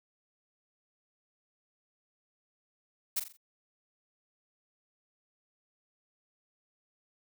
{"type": "noise with echo", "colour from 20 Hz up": "blue", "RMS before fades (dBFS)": -30, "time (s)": [3.16, 3.2], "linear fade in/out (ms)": 10, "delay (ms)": 43, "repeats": 4, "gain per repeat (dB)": -8, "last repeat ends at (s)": 3.372, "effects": []}